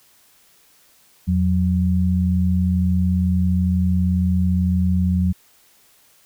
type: tone pair together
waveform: sine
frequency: 85 / 182.94 Hz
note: F2 / F#3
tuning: -46 / -19 cents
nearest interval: octave + minor second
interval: 1327 cents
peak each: -18 dBFS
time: 1.27-5.33 s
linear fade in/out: 20 ms
effects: white hiss -55 dBFS RMS until 6.25 s